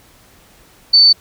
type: tone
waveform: sine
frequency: 4525 Hz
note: C#8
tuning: 35 cents sharp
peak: -5 dBFS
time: 0.93-1.13 s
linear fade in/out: 10 ms
effects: pink hiss -48 dBFS RMS until 1.2 s